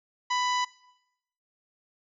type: harmonic tone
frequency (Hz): 993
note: B5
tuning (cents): +9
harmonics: 1 / 2 / 3 / 4 / 5 / 6 / 7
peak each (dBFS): -26 / -32 / -36 / -38 / -40 / -42 / -43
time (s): 0.3-0.65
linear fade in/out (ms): 10
effects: noise-tail reverb RT60 0.9 s tail -21 dB re dry